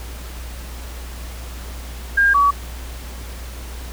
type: tone pair in turn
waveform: sine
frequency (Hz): 1610 / 1136.1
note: G6 / C#6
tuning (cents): +46 / +42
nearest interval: tritone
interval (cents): 604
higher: first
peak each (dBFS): -11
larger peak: neither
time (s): 2.17-2.34 / 2.34-2.51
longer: neither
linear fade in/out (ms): 10
effects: added 60 Hz sine -30 dBFS peak until 3.92 s + pink hiss -38 dBFS RMS until 3.92 s